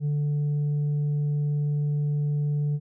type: tone with tanh clipping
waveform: triangle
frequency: 146.83 Hz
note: D3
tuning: in tune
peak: -23 dBFS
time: 0-2.8 s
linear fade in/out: 50 ms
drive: 7 dB
effects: none